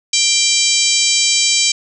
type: harmonic tone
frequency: 786 Hz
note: G5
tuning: 4 cents sharp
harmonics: 3 / 4 / 5 / 6 / 7 / 8 / 9 / 10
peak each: -20 / -20 / -20 / -20 / -20 / -20 / -20 / -20 dBFS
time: 0.13-1.72 s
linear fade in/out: 5 ms
effects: none